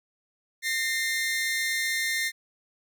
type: tone pair together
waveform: sawtooth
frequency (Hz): 1828.9 / 2093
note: A#6 / C7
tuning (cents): -34 / 0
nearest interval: major second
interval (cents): 234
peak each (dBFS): -25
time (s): 0.62-2.32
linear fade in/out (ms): 50
effects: none